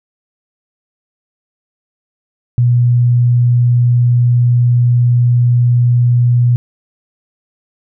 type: tone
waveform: sine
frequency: 121.5 Hz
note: B2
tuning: 28 cents flat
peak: -7 dBFS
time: 2.58-6.56 s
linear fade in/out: 0 ms
effects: none